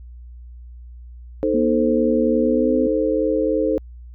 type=chord; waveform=sine; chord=A diminished; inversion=second; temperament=equal; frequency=311.1 / 440 / 523.3 Hz; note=Eb4 / A4 / C5; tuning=0 / 0 / 0 cents; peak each=-21 dBFS; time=1.43-3.78 s; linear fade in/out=0 ms
type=tone with pitch glide; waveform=sine; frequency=240 to 255.7 Hz; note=B3 to C4; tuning=-49 to -40 cents; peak=-19 dBFS; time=1.54-2.87 s; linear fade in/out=2 ms; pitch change=+109 cents; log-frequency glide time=2.37-2.75 s
effects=added 60 Hz sine -36 dBFS peak until 4.14 s